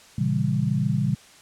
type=chord; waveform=sine; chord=A# diminished seventh; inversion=none; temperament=equal with one note detuned; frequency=116.54 / 138.59 / 164.81 / 198.28 Hz; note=A#2 / C#3 / E3 / G3; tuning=0 / 0 / 0 / +20 cents; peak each=-27 / -24 / -27 / -26 dBFS; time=0.18-1.15 s; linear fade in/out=5 ms; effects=white hiss -50 dBFS RMS until 1.41 s + low-pass 8000 Hz 12 dB/octave